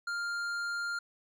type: tone with hard clipping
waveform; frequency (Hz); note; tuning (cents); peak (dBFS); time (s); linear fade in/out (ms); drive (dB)
triangle; 1400; F6; +4; -34; 0.07-0.99; 5; 13
effects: none